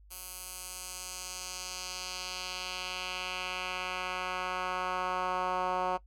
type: tone with band-pass filter sweep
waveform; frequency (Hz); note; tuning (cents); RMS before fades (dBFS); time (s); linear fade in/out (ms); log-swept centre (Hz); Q
10% pulse; 183.2; F#3; -17; -36; 0.1-5.98; 20; 12000 to 850; 1.3
effects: noise-tail reverb RT60 0.1 s tail -20 dB re dry + added 50 Hz sine -54 dBFS peak until 6.06 s